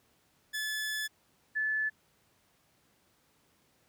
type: tone pair in turn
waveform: sawtooth / sine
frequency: 1726 / 1734.9 Hz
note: A6 / A6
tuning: -34 / -25 cents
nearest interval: unison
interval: 9 cents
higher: second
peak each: -29 / -28 dBFS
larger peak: second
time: 0.53-1.08 / 1.55-1.9 s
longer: first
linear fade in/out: 20 ms
effects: pink hiss -69 dBFS RMS until 3.88 s + high-pass 80 Hz 12 dB/octave

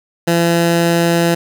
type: tone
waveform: 15% pulse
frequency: 169.5 Hz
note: E3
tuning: 49 cents sharp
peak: -5 dBFS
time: 0.27-1.35 s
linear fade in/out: 10 ms
effects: none

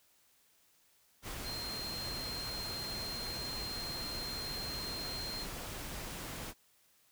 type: tone in noise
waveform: sine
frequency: 4186 Hz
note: C8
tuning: in tune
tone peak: -40 dBFS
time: 1.43-5.47 s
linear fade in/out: 50 ms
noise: pink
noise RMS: -43 dBFS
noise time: 1.22-6.54 s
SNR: 0 dB
effects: white hiss -69 dBFS RMS until 7.11 s

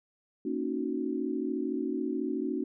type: chord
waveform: sine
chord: D# minor seventh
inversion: second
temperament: equal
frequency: 233.1 / 277.2 / 311.1 / 370 Hz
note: A#3 / C#4 / D#4 / F#4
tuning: 0 / 0 / 0 / 0 cents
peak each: -36 / -33 / -35 / -35 dBFS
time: 0.45-2.64 s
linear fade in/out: 5 ms
effects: none

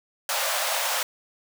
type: high-pass noise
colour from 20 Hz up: pink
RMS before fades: -26 dBFS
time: 0.29-1.03 s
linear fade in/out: 2 ms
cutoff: 530 Hz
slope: 96 dB/octave
effects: none

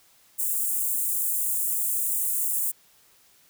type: high-pass noise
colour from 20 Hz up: white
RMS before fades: -26 dBFS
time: 0.38-2.72 s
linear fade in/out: 20 ms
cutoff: 7600 Hz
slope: 48 dB/octave
effects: white hiss -59 dBFS RMS until 3.49 s

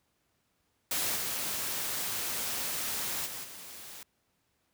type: noise with level steps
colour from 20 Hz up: white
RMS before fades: -31 / -34 / -40 / -46 dBFS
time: 0.91-4.03 s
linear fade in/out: 2 ms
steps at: 1.15 / 3.25 / 3.43 s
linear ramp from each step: 20 ms
effects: pink hiss -75 dBFS RMS until 4.73 s + high-pass 60 Hz 12 dB/octave

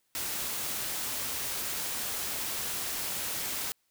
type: noise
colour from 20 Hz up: white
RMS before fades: -34 dBFS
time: 0.15-3.72 s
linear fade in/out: 0 ms
effects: white hiss -74 dBFS RMS until 3.9 s

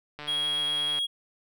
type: click train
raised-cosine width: 0.3 ms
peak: -23 dBFS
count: 119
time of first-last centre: 0.19-0.987 s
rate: 148 Hz
type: tone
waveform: triangle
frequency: 3297 Hz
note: G#7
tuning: 13 cents flat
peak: -24 dBFS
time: 0.27-1.07 s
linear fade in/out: 20 ms
effects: none

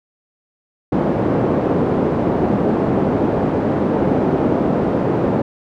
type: band-pass noise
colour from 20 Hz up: pink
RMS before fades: -17 dBFS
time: 0.92-5.42 s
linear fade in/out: 5 ms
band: 190 to 540 Hz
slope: 12 dB/octave
effects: none

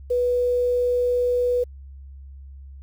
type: tone with quantisation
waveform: sine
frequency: 491.3 Hz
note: B4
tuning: 9 cents flat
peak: -18 dBFS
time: 0.1-1.64 s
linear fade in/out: 10 ms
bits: 8
effects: added 68 Hz sine -38 dBFS peak until 2.82 s

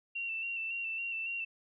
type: tone with vibrato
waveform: sine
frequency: 2710 Hz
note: E7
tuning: 47 cents sharp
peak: -34 dBFS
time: 0.15-1.45 s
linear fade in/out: 10 ms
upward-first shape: square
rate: 3.6 Hz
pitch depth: 27 cents each way
effects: none

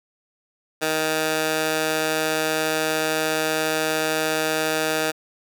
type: tone with high-pass filter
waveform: 15% pulse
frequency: 157 Hz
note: D#3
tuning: 16 cents sharp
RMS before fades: -23 dBFS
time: 0.81-5.12 s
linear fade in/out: 20 ms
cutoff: 490 Hz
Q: 0.54
effects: none

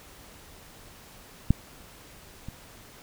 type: clicks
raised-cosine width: 5 ms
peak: -6 / -24 dBFS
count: 2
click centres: 1.506 / 2.486 s
effects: pink hiss -50 dBFS RMS until 3.02 s

